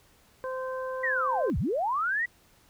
harmonic tone, 518 Hz, C5, 17 cents flat, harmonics 1 / 2 / 3, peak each -32 / -37 / -42 dBFS, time 0.44-1.5 s, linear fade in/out 0 ms
sine linear two-way sweep, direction down then up, 1975.5 to 51.5 to 1975.5 Hz, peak -25 dBFS, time 1.03-2.26 s, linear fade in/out 10 ms, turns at 1.58 s
effects pink hiss -61 dBFS RMS until 2.69 s

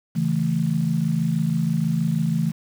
sine chord, A major, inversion first, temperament equal, 138.59 / 164.81 / 220 Hz, C#3 / E3 / A3, 0 / 0 / 0 cents, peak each -26 / -21 / -25 dBFS, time 0.15-2.52 s, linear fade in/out 20 ms, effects 7-bit

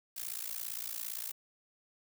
blue noise with amplitude modulation, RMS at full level -36 dBFS, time 0.16-1.32 s, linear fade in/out 10 ms, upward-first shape sine, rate 57.6 Hz, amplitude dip 95%, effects none

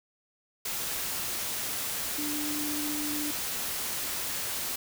sine tone in noise, 297.3 Hz, D4, 21 cents sharp, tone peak -33 dBFS, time 2.18-3.31 s, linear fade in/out 5 ms, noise white, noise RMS -33 dBFS, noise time 0.65-4.76 s, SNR -3 dB, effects none

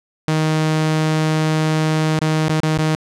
sawtooth tone with dropouts, 156.5 Hz, D#3, 10 cents sharp, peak -11 dBFS, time 0.28-2.95 s, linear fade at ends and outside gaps 0 ms, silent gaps 2.191-2.215 / 2.482-2.495 / 2.602-2.633 / 2.775-2.788 s, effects low-pass 8000 Hz 12 dB/octave

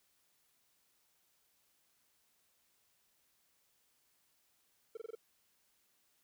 triangle tone bursts, 450 Hz, A4, 39 cents sharp, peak -39 dBFS, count 5, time 4.95-5.152 s, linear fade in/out 5 ms, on 22 ms, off 23 ms, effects white hiss -75 dBFS RMS until 6.23 s

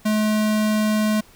square tone, 214.1 Hz, A3, 47 cents flat, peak -18 dBFS, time 0.05-1.21 s, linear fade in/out 10 ms, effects pink hiss -51 dBFS RMS until 1.35 s

